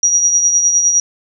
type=tone with tremolo; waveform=sine; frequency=5760 Hz; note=F#8; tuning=47 cents flat; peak=-7 dBFS; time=0.03-1 s; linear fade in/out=2 ms; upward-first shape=triangle; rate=9.8 Hz; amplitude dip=55%; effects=none